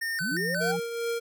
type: tone with vibrato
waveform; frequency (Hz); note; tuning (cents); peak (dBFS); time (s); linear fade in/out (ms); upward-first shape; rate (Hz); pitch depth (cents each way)
square; 1662; G#6; +1; -29; 0.01-0.72; 10; square; 2.8; 160
type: linear sweep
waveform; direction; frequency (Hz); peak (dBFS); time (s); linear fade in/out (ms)
sine; up; 140 to 830.6; -31; 0.2-0.77; 20
type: tone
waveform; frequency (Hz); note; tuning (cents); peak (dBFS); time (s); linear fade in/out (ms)
sine; 174.2; F3; -4; -32; 0.31-0.8; 10
type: tone with tremolo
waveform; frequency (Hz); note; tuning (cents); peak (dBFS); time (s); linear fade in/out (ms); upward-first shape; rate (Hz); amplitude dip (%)
square; 466.2; A#4; 0; -27; 0.6-1.2; 20; triangle; 2.5; 55
effects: none